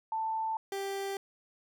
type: tone pair in turn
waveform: sine / 30% pulse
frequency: 886 / 393.1 Hz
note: A5 / G4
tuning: +12 / +5 cents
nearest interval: octave + major second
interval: 1407 cents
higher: first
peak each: -30 / -31 dBFS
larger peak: first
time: 0.12-0.57 / 0.72-1.17 s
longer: neither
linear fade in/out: 2 ms
effects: none